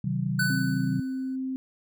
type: chord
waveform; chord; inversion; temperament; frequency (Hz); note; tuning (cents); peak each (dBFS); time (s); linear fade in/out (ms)
sine; C diminished; none; just; 130.81 / 156.98 / 188.37; C3 / Eb3 / Gb3; 0 / +16 / +31; -29 / -30 / -29; 0.04-1; 5
type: tone with exponential decay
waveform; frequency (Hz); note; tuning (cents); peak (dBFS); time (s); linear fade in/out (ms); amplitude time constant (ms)
square; 1498; F#6; +21; -23; 0.39-1.36; 5; 210
type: tone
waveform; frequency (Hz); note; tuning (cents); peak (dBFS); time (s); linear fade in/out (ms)
sine; 261.9; C4; +2; -28; 0.5-1.56; 0
effects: none